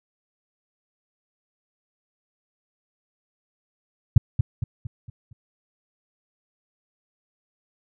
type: tone with echo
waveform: sine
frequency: 111.9 Hz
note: A2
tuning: 30 cents sharp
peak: -6 dBFS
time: 4.16-4.18 s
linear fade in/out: 5 ms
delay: 230 ms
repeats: 5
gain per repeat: -7 dB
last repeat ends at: 5.33 s
effects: none